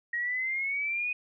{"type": "exponential sweep", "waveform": "sine", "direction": "up", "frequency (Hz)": [1882, 2500], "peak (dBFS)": -28, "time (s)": [0.13, 1.13], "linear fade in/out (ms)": 5, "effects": []}